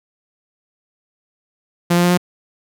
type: tone with pitch steps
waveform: sawtooth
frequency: 173.2 / 174.91 / 176.64 / 178.38 Hz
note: F3 / F3 / F3 / F3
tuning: -14 / +3 / +20 / +37 cents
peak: -8 dBFS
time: 1.9-2.176 s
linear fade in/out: 10 ms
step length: 69 ms
effects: none